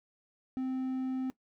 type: tone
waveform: triangle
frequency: 260 Hz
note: C4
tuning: 11 cents flat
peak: -29 dBFS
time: 0.57-1.3 s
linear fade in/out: 0 ms
effects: noise-tail reverb RT60 0.1 s tail -18 dB re dry